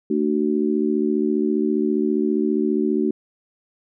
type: harmonic tone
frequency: 74.9 Hz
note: D2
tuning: 35 cents sharp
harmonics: 3 / 4 / 5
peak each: -22 / -22 / -22 dBFS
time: 0.1-3.11 s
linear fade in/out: 5 ms
effects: none